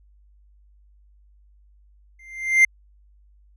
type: tone with exponential growth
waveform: triangle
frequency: 2093 Hz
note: C7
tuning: in tune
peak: -7 dBFS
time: 2.19-2.65 s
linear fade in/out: 5 ms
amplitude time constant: 100 ms
effects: added 50 Hz sine -52 dBFS peak until 3.56 s + resampled to 32000 Hz